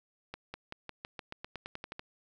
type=accelerating click train; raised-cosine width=0.3 ms; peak=-24 dBFS; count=14; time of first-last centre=0.34-1.994 s; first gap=200 ms; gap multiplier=0.92; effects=none